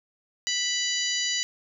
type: harmonic tone with a mistuned harmonic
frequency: 987.8 Hz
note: B5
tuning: in tune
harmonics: 2 / 3 / 4 / 5 / 6 / 7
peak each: -32 / -31 / -32 / -32 / -32 / -32 dBFS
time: 0.47-1.43 s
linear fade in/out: 0 ms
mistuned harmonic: 5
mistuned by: -63 cents
effects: none